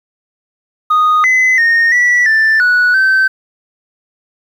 sine tone with pitch steps, 1240 / 2025 / 1845 / 1952 / 1769 / 1471 / 1544 Hz, D#6 / B6 / A#6 / B6 / A6 / F#6 / G6, -6 / +43 / -18 / -21 / +9 / -11 / -27 cents, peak -5 dBFS, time 0.9-3.28 s, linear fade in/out 10 ms, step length 340 ms, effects tanh soft clip ceiling -6 dBFS + 7-bit

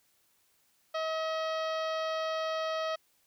harmonic tone, 638 Hz, D#5, 43 cents sharp, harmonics 1 / 2 / 3 / 4 / 5 / 6 / 7 / 8 / 9, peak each -32 / -36 / -43 / -47 / -44 / -49 / -49 / -52 / -55 dBFS, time 0.94-2.96 s, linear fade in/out 10 ms, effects white hiss -70 dBFS RMS until 3.26 s

